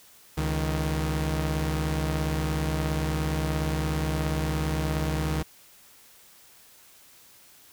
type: tone pair together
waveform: sawtooth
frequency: 69.7 / 156.47 Hz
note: C#2 / D#3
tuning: +10 / +10 cents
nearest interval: octave + major second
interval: 1400 cents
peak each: -24 dBFS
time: 0.37-5.43 s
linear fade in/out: 10 ms
effects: white hiss -54 dBFS RMS until 7.72 s